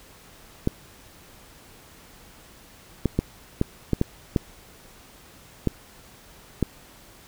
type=clicks; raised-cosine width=3 ms; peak=-7 dBFS; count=9; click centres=0.674 / 3.057 / 3.19 / 3.614 / 3.933 / 4.014 / 4.362 / 5.673 / 6.627 s; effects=pink hiss -50 dBFS RMS until 7.27 s